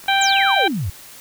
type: click train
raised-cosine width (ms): 0.5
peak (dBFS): -26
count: 22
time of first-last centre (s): 0.04-0.469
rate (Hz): 48.9
type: harmonic tone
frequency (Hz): 784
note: G5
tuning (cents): 0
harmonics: 1 / 2 / 3 / 4 / 5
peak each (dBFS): -17 / -20 / -22 / -23 / -24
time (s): 0.08-0.68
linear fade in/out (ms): 5
type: exponential sweep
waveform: sine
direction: down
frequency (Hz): 7900 to 77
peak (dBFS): -20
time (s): 0.21-0.9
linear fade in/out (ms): 5
effects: white hiss -41 dBFS RMS until 1.2 s